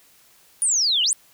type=exponential two-way sweep; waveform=sine; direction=down then up; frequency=9800 to 2794 to 9800 Hz; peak=-17 dBFS; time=0.62-1.13 s; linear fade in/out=0 ms; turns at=1.03 s; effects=white hiss -55 dBFS RMS until 1.33 s